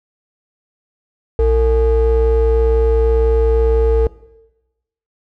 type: ring-modulated tone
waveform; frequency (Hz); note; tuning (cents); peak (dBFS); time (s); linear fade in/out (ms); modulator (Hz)
triangle; 196; G3; 0; -5; 1.39-4.07; 2; 255
effects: noise-tail reverb RT60 1.0 s tail -19 dB re dry